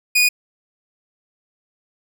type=tone; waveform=sawtooth; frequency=2465 Hz; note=D#7; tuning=17 cents flat; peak=-9 dBFS; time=0.15-0.29 s; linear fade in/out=10 ms; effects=none